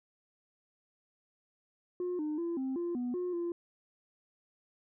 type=tone with pitch steps; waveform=sine; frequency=358.2 / 303.5 / 339.8 / 263.7 / 345.9 / 245.9 / 358.9 / 344.2 Hz; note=F4 / D#4 / F4 / C4 / F4 / B3 / F4 / F4; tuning=+44 / -43 / -47 / +14 / -17 / -7 / +47 / -25 cents; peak=-30 dBFS; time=2-3.52 s; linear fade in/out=2 ms; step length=190 ms; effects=tanh soft clip ceiling -30 dBFS